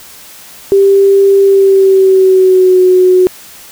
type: tone with pitch glide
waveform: sine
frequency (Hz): 394 to 367.6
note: G4 to F#4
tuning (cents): +9 to -11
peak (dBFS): -3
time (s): 0.72-3.27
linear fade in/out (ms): 0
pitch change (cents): -120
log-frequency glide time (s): 1.43-2.81
effects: white hiss -34 dBFS RMS until 3.71 s